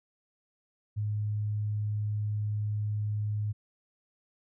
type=tone; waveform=sine; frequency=105.2 Hz; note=G#2; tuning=23 cents sharp; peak=-28 dBFS; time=0.96-3.53 s; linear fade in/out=20 ms; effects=none